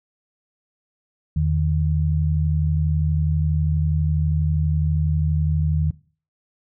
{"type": "tone pair together", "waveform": "sine", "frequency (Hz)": [81.4, 153.66], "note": ["E2", "D#3"], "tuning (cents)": [-21, -21], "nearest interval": "major seventh", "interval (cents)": 1100, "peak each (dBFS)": -20, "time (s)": [1.36, 5.91], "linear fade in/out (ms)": 5, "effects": ["noise-tail reverb RT60 0.4 s tail -19 dB re dry"]}